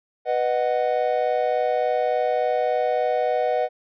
triangle chord, B major, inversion none, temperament just, 493.9 / 617.4 / 740.8 Hz, B4 / D#5 / F#5, 0 / -14 / +2 cents, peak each -22 dBFS, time 0.25-3.69 s, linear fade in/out 50 ms, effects resampled to 11025 Hz

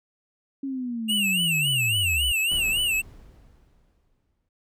sine linear sweep, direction down, 277.2 to 57.9 Hz, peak -27 dBFS, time 0.63-2.32 s, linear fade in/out 5 ms
square tone with vibrato, 2772 Hz, F7, 14 cents flat, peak -22 dBFS, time 1.08-3.02 s, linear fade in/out 20 ms, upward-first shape sine, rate 3.6 Hz, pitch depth 130 cents each way
brown noise with exponential decay, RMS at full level -34 dBFS, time 2.51-4.49 s, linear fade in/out 5 ms, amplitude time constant 430 ms
effects none

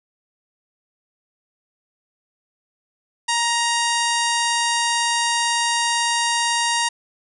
harmonic tone with a mistuned harmonic, 938 Hz, A#5, 11 cents sharp, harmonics 1 / 2 / 3 / 4 / 5 / 6 / 7 / 8 / 9 / 10, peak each -22 / -25 / -27 / -28 / -29 / -30 / -30 / -31 / -32 / -32 dBFS, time 3.28-6.89 s, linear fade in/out 10 ms, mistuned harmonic 9, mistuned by +58 cents, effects none

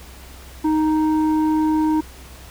square tone with low-pass filter, 311.1 Hz, D#4, in tune, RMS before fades -18 dBFS, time 0.64-2.01 s, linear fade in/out 10 ms, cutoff 710 Hz, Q 8.8, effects added 64 Hz sine -40 dBFS peak until 2.5 s + pink hiss -43 dBFS RMS until 2.5 s

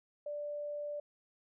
sine tone, 587.3 Hz, D5, in tune, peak -37 dBFS, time 0.26-1 s, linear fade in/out 5 ms, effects none

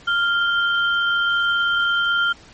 sine tone pair together, 1396.9 / 3129 Hz, F6 / G7, 0 / -4 cents, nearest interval octave + major second, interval 1396 cents, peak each -17 / -24 dBFS, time 0.07-2.33 s, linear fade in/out 10 ms, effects pink hiss -46 dBFS RMS until 2.53 s + MP3 32 kbps

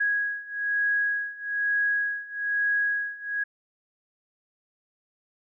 sine beating tone pair, 1656 / 1657.1 Hz, G#6 / G#6, -5 / -4 cents, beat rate 1.1 Hz, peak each -28 / -26 dBFS, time 0-3.44 s, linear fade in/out 10 ms, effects none

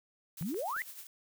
blue noise with tremolo, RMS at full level -45 dBFS, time 0.37-1.07 s, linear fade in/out 2 ms, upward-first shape triangle, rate 10 Hz, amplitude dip 65%
sine exponential sweep, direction up, 149.1 to 2100 Hz, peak -33 dBFS, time 0.41-0.82 s, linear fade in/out 0 ms
clicks, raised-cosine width 0.5 ms, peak -36 dBFS, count 3, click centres 0.425 / 0.544 / 0.765 s
effects none

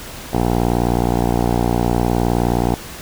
10% pulse tone with low-pass filter, 59.4 Hz, A#1, 33 cents sharp, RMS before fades -17 dBFS, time 0.33-2.75 s, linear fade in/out 5 ms, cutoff 700 Hz, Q 3.3, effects pink hiss -33 dBFS RMS until 3.01 s

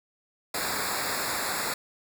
pink noise with comb filter, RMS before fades -30 dBFS, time 0.54-1.74 s, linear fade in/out 5 ms, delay 0.33 ms, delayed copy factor -1, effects none

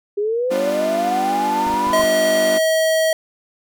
sine linear sweep, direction up, 400 to 1037 Hz, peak -17 dBFS, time 0.17-2.02 s, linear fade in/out 10 ms
sawtooth chord, G dominant seventh, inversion none, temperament equal with one note detuned, 196 / 246.9 / 297.9 / 349.2 Hz, G3 / B3 / D4 / F4, 0 / 0 / +25 / 0 cents, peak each -26 / -24 / -24 / -25 dBFS, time 0.5-2.59 s, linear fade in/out 20 ms
clicks, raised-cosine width 5 ms, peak -25 dBFS, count 7, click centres 1.668 / 1.702 / 1.74 / 1.87 / 1.903 / 1.996 / 2.039 s
square tone, 640 Hz, D#5, 49 cents sharp, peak -15 dBFS, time 1.93-3.13 s, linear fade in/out 2 ms
effects none

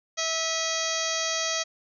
harmonic tone with a mistuned harmonic, 650 Hz, E5, 24 cents flat, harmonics 1 / 2 / 3 / 4 / 5 / 6 / 7 / 8 / 9 / 10, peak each -33 / -35 / -34 / -37 / -34 / -36 / -35 / -37 / -34 / -34 dBFS, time 0.17-1.64 s, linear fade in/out 20 ms, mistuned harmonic 4, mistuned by -78 cents, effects none

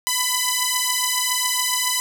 5% pulse beating tone pair, 997 / 1004.2 Hz, B5 / B5, +16 / +29 cents, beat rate 7.2 Hz, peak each -10 dBFS, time 0.07-2 s, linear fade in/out 0 ms, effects none

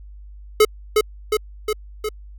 square tone with echo, 427.6 Hz, A4, 49 cents flat, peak -10 dBFS, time 0.6-0.65 s, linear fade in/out 5 ms, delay 360 ms, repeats 4, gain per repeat -3 dB, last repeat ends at 2.09 s, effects added 50 Hz sine -37 dBFS peak until 2.38 s

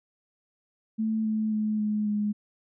sine tone with pitch steps, 220 / 217.1 / 214.2 / 211.4 / 208.6 Hz, A3 / A3 / A3 / G#3 / G#3, 0 / -23 / -46 / +31 / +8 cents, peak -24 dBFS, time 0.98-2.33 s, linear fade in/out 20 ms, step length 270 ms, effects none

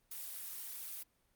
blue noise, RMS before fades -45 dBFS, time 0.11-1.03 s, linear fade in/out 5 ms, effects pink hiss -75 dBFS RMS until 1.35 s + Opus 32 kbps

